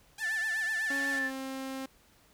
5% pulse tone with vibrato, 781 Hz, G5, 7 cents flat, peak -30 dBFS, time 0.18-1.19 s, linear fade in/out 5 ms, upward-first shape triangle, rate 8 Hz, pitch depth 270 cents each way
sine tone, 1760 Hz, A6, in tune, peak -29 dBFS, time 0.19-1.31 s, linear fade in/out 50 ms
sawtooth tone with pitch glide, 276.2 to 266 Hz, C#4 to C4, -6 to +29 cents, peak -32 dBFS, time 0.9-1.86 s, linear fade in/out 5 ms, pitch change -65 cents, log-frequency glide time 1.11-1.26 s
effects pink hiss -63 dBFS RMS until 2.33 s

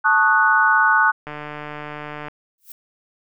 sine chord, D# half-diminished seventh, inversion second, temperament equal, 880 / 1108.7 / 1244.5 / 1480 Hz, A5 / C#6 / D#6 / F#6, 0 / 0 / 0 / 0 cents, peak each -19 / -21 / -21 / -15 dBFS, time 0.04-1.12 s, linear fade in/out 20 ms
click train, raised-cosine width 0.5 ms, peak -17 dBFS, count 152, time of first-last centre 1.27-2.283 s, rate 149 Hz
violet noise with exponential growth, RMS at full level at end -34 dBFS, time 2.58-2.72 s, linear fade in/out 2 ms, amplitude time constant 29 ms
effects none

